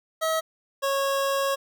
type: tone pair in turn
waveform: 25% pulse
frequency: 642 / 549.7 Hz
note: E5 / C#5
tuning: -46 / -15 cents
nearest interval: minor third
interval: 269 cents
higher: first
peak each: -19 dBFS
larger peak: neither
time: 0.21-0.41 / 0.82-1.56 s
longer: second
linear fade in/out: 20 ms
effects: none